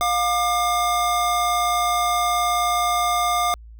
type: tone pair together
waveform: square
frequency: 708.2 / 1200 Hz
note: F5 / D6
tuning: +24 / +37 cents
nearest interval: major sixth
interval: 913 cents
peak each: -22 dBFS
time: 0.01-3.54 s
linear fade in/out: 0 ms
effects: added 56 Hz sine -39 dBFS peak until 3.79 s